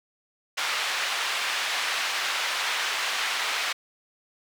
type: band-pass noise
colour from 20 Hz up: white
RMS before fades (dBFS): -28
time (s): 0.57-3.73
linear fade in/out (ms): 10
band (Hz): 920 to 3200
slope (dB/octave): 12
effects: none